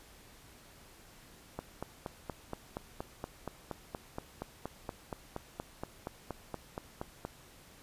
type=click train; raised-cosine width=1 ms; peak=-23 dBFS; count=25; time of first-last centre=1.59-7.25 s; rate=4.24 Hz; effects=pink hiss -57 dBFS RMS until 7.82 s + resampled to 32000 Hz